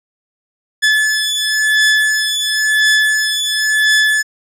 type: beating tone pair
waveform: sawtooth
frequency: 1727 / 1727.96 Hz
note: A6 / A6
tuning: -33 / -32 cents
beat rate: 0.96 Hz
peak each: -11 dBFS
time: 0.82-4.23 s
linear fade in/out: 20 ms
effects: low-pass 10000 Hz 12 dB/octave